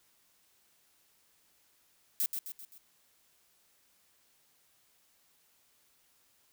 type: noise with echo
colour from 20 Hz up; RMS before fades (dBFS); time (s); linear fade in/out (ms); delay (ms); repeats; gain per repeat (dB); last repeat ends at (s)
violet; -30; 2.2-2.26; 0; 130; 4; -6; 2.78
effects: white hiss -69 dBFS RMS until 6.52 s